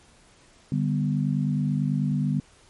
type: chord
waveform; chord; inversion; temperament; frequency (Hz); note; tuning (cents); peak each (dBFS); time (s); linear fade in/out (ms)
sine; G major; second; equal; 146.83 / 196 / 246.9; D3 / G3 / B3; 0 / 0 / 0; -24 / -27 / -28; 0.72-2.4; 2
effects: pink hiss -56 dBFS RMS until 2.69 s + MP3 48 kbps